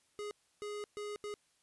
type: tone bursts at uneven times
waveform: square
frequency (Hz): 415.3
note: G#4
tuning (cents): 0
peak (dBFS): -40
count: 4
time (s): 0.19-0.31 / 0.62-0.84 / 0.97-1.16 / 1.24-1.34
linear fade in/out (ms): 0
effects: white hiss -73 dBFS RMS until 1.62 s + resampled to 24000 Hz